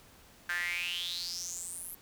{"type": "tone with high-pass filter sweep", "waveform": "sawtooth", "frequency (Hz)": 175.1, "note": "F3", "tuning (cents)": 5, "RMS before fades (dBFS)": -37, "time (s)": [0.49, 1.95], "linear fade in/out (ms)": 5, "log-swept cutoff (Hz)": [1600, 12000], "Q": 8.4, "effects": ["pink hiss -58 dBFS RMS until 2.01 s"]}